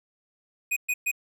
square tone bursts, 2489 Hz, D#7, in tune, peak -24 dBFS, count 3, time 0.71-1.115 s, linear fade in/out 10 ms, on 55 ms, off 120 ms, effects none

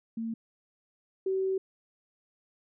sine tone pair in turn, 226.8 / 381.4 Hz, A#3 / G4, -47 / -47 cents, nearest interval major sixth, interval 900 cents, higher second, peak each -31 / -26 dBFS, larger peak second, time 0.17-0.34 / 1.26-1.58 s, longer second, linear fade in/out 5 ms, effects none

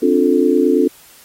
sine chord, D minor seventh, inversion third, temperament just, 264.3 / 293.7 / 352.4 / 440.5 Hz, C4 / D4 / F4 / A4, +18 / 0 / +16 / +2 cents, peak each -16 dBFS, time 0.02-0.88 s, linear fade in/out 10 ms, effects white hiss -45 dBFS RMS until 1.24 s + AAC 48 kbps

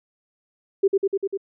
sine tone with echo, 392 Hz, G4, in tune, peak -13 dBFS, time 0.83-0.88 s, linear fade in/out 10 ms, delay 99 ms, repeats 5, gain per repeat -2 dB, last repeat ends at 1.375 s, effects none

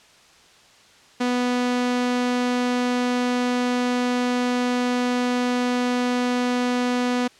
sawtooth tone, 246.9 Hz, B3, in tune, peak -16 dBFS, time 1.2-7.28 s, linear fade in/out 10 ms, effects white hiss -52 dBFS RMS until 7.39 s + low-pass 6000 Hz 12 dB/octave

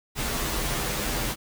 pink noise with comb filter, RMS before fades -28 dBFS, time 0.15-1.36 s, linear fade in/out 50 ms, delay 11 ms, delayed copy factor -0.85, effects none

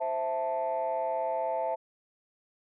sine chord, A minor, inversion first, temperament equal, 523.3 / 659.3 / 880 Hz, C5 / E5 / A5, 0 / 0 / 0 cents, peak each -33 / -30 / -31 dBFS, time 0-1.76 s, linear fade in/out 20 ms, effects tanh soft clip ceiling -22 dBFS

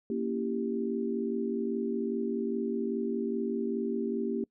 sine chord, A# diminished seventh, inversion none, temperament equal with one note detuned, 233.1 / 278.1 / 329.6 / 392 Hz, A#3 / C#4 / E4 / G4, 0 / +6 / 0 / 0 cents, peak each -32 / -37 / -38 / -33 dBFS, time 0.1-4.44 s, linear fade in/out 2 ms, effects noise-tail reverb RT60 0.1 s tail -25 dB re dry

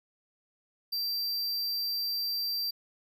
square tone, 4700 Hz, D8, 1 cent sharp, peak -30 dBFS, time 0.92-2.71 s, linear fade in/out 10 ms, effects none

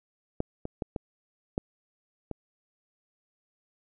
clicks, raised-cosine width 2 ms, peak -14 / -21 / -17 / -18 / -14 / -21 dBFS, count 6, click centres 0.404 / 0.654 / 0.822 / 0.962 / 1.579 / 2.313 s, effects none

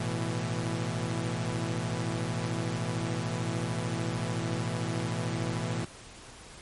sawtooth chord, A suspended second, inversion none, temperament equal with one note detuned, 110 / 123.47 / 166.06 Hz, A2 / B2 / E3, 0 / 0 / +13 cents, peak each -30 dBFS, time 0-5.85 s, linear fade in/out 5 ms, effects pink hiss -48 dBFS RMS until 6.61 s + MP3 48 kbps

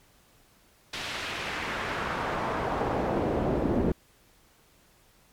brown noise with band-pass filter sweep, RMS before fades -29 dBFS, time 0.93-3.92 s, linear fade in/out 5 ms, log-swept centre 3600 to 330 Hz, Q 1.1, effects pink hiss -61 dBFS RMS until 5.32 s + MP3 96 kbps

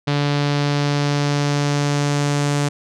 sawtooth tone with low-pass filter sweep, 144.4 Hz, D3, 29 cents flat, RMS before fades -19 dBFS, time 0.07-2.69 s, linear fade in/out 10 ms, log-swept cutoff 4200 to 7700 Hz, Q 1.8, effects none

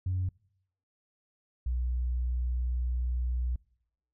sine tone pair in turn, 92 / 61.4 Hz, F#2 / B1, -9 / -9 cents, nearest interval perfect fifth, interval 700 cents, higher first, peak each -26 dBFS, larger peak neither, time 0.06-0.29 / 1.66-3.56 s, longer second, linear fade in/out 5 ms, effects noise-tail reverb RT60 0.8 s tail -26 dB re dry + tanh soft clip ceiling -24 dBFS

